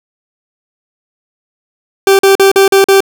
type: tone bursts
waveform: 40% pulse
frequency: 390.2 Hz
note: G4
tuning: 8 cents flat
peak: -3 dBFS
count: 6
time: 2.07-3.005 s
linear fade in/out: 2 ms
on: 120 ms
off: 43 ms
effects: none